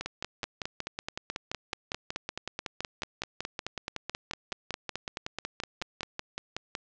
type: two click trains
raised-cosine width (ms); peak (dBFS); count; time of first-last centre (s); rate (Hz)
0.2; -16 / -16; 29 / 37; 0.01-6.032 / 0.06-6.751; 4.65 / 5.38
effects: low-pass 7000 Hz 12 dB/octave